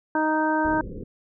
harmonic tone, 311.1 Hz, D#4, in tune, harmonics 1 / 2 / 3 / 4 / 5, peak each -24 / -28 / -24 / -36 / -28 dBFS, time 0.15-0.81 s, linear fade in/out 2 ms
pink low-pass noise, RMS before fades -35 dBFS, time 0.64-1.04 s, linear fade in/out 10 ms, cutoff 530 Hz, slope 96 dB/octave
effects none

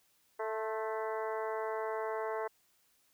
harmonic tone with a mistuned harmonic, 220 Hz, A3, in tune, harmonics 2 / 3 / 4 / 5 / 6 / 7 / 8 / 9, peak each -37 / -40 / -41 / -43 / -48 / -49 / -52 / -50 dBFS, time 0.39-2.48 s, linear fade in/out 10 ms, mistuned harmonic 5, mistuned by -31 cents, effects white hiss -71 dBFS RMS until 3.13 s

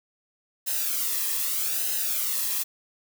blue noise with flanger, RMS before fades -27 dBFS, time 0.66-2.64 s, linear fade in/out 20 ms, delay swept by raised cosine 0.87 to 1.37 ms, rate 0.81 Hz, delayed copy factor -0.65, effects none

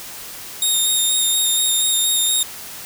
15% pulse tone with vibrato, 3694 Hz, A#7, 16 cents flat, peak -9 dBFS, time 0.62-2.43 s, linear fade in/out 2 ms, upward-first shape square, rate 4.2 Hz, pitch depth 16 cents each way, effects white hiss -34 dBFS RMS until 2.85 s

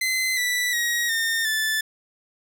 sawtooth tone with pitch steps, 2050 / 1971 / 1895.1 / 1822.1 / 1751.9 Hz, C7 / B6 / A#6 / A#6 / A6, -36 / -4 / +28 / -40 / -8 cents, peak -18 dBFS, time 0.01-1.81 s, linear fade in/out 5 ms, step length 360 ms, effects none

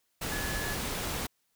sine tone in noise, 1704 Hz, G#6, 44 cents sharp, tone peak -37 dBFS, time 0.31-0.75 s, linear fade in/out 10 ms, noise pink, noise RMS -34 dBFS, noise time 0.21-1.27 s, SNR -6 dB, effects white hiss -75 dBFS RMS until 1.55 s

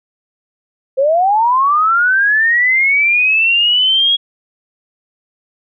sine linear sweep, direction up, 513 to 3322 Hz, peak -9 dBFS, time 0.97-4.17 s, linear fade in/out 20 ms, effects none

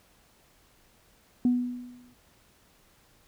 sine tone with exponential decay, 246.3 Hz, B3, 5 cents flat, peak -17 dBFS, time 1.45-2.14 s, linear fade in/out 2 ms, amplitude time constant 150 ms, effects tanh soft clip ceiling -15 dBFS + pink hiss -62 dBFS RMS until 3.27 s

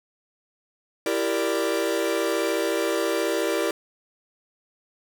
45% pulse chord, E half-diminished seventh, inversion none, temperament equal with one note detuned, 333.1 / 392 / 466.2 / 587.3 Hz, E4 / G4 / Bb4 / D5, +18 / 0 / 0 / 0 cents, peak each -28 dBFS, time 1.06-3.71 s, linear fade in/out 2 ms, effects none

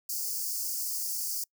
white high-pass noise, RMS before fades -33 dBFS, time 0.09-1.44 s, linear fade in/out 5 ms, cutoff 4600 Hz, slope 96 dB/octave, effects noise-tail reverb RT60 0.1 s tail -26 dB re dry

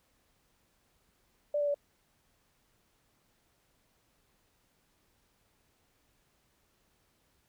sine tone with pitch steps, 587.3 / 580.9 / 574.5 Hz, D5 / D5 / D5, 0 / -19 / -38 cents, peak -27 dBFS, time 1.54-1.744 s, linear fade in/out 5 ms, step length 68 ms, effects pink hiss -72 dBFS RMS until 7.48 s

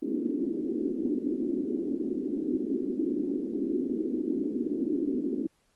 pink band-pass noise, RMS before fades -30 dBFS, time 0.02-5.47 s, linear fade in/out 10 ms, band 240 to 370 Hz, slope 48 dB/octave, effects pink hiss -70 dBFS RMS until 5.75 s + Opus 24 kbps

